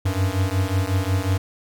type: beating tone pair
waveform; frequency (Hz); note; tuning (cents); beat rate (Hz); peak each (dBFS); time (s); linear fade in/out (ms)
square; 92.3 / 97.8; F#2 / G2; -4 / -4; 5.5; -23; 0.05-1.38; 10
effects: none